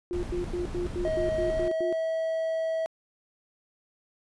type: tone bursts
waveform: sine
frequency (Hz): 353.2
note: F4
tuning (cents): +20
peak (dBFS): -28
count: 9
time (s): 0.11-1.926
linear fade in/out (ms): 0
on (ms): 120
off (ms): 92
type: noise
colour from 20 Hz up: brown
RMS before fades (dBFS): -35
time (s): 0.13-1.68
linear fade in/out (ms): 0
type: tone with pitch glide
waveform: triangle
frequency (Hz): 633 to 647.8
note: D#5 to E5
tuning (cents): +30 to -30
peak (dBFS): -24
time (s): 1.05-2.86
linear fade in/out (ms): 0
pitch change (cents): +40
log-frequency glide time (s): 1.37-1.92
effects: resampled to 24000 Hz

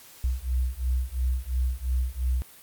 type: beating tone pair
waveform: sine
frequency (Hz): 61.74 / 64.64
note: B1 / C2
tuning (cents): 0 / -20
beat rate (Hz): 2.9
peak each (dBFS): -27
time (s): 0.24-2.42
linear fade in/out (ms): 0
effects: white hiss -50 dBFS RMS until 2.62 s + Opus 48 kbps

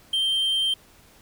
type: tone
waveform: triangle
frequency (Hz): 3145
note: G7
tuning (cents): +5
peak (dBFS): -19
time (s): 0.13-0.74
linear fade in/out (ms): 5
effects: pink hiss -54 dBFS RMS until 1.21 s

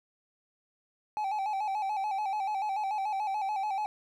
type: tone with vibrato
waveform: triangle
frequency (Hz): 812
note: G#5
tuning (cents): -39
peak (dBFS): -27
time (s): 1.17-3.86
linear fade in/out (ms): 0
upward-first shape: square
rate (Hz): 6.9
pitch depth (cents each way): 80
effects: none

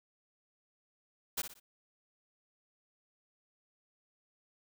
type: noise with echo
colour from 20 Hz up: white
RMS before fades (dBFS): -34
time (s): 1.37-1.42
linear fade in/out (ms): 10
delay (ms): 60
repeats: 3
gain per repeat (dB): -9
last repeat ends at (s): 1.6
effects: none

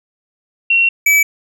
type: tone pair in turn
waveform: sine / square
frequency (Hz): 2732 / 2297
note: F7 / D7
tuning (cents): -39 / -39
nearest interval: minor third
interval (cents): 300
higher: first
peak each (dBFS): -9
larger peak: neither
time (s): 0.7-0.89 / 1.06-1.23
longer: first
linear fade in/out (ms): 5
effects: none

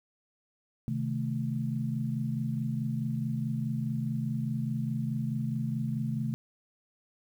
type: chord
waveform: sine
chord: A diminished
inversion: first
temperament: equal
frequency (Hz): 130.81 / 155.56 / 220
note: C3 / Eb3 / A3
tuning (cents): 0 / 0 / 0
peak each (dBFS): -32 / -35 / -33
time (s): 0.88-6.34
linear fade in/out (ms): 0
effects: 10-bit

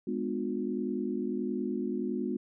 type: chord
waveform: sine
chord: G# diminished seventh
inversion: none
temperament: just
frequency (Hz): 207.7 / 249.2 / 299 / 358.8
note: G#3 / B3 / D4 / F4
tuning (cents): 0 / +16 / +31 / +47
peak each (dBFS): -35 / -34 / -38 / -35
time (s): 0.07-2.37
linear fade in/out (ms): 5
effects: none

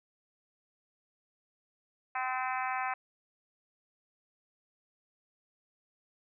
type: harmonic tone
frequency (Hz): 257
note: C4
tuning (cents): -31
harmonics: 3 / 4 / 5 / 6 / 7 / 8 / 9 / 10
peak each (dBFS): -35 / -37 / -39 / -41 / -42 / -43 / -44 / -45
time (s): 2.15-2.94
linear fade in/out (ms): 5
effects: none

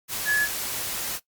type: tone in noise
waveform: sine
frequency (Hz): 1700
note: G#6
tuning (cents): +40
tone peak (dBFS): -18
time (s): 0.25-0.48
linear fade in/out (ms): 50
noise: white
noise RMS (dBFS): -30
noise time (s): 0.08-1.2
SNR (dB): +9
effects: noise-tail reverb RT60 0.1 s tail -17 dB re dry + Opus 48 kbps

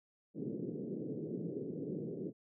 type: band-pass noise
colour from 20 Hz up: white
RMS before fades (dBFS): -41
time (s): 0.34-2.33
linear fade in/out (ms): 50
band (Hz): 130 to 450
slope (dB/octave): 48
effects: none

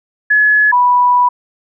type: tone pair in turn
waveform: sine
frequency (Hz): 1701 / 983.7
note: G#6 / B5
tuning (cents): +41 / -7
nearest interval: major sixth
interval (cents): 948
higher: first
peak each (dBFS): -7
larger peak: neither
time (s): 0.3-0.72 / 0.72-1.29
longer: second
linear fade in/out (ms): 10
effects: none

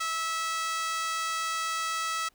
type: tone with high-pass filter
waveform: 5% pulse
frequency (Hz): 652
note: E5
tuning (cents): -19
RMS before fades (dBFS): -31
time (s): 0-2.29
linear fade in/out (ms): 10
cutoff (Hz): 1300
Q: 3.8
effects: pink hiss -67 dBFS RMS until 2.34 s

